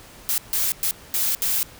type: noise bursts at uneven times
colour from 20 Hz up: blue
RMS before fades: -22 dBFS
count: 5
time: 0.29-0.38 / 0.53-0.72 / 0.83-0.91 / 1.14-1.35 / 1.42-1.63 s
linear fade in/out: 0 ms
effects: pink hiss -45 dBFS RMS until 1.79 s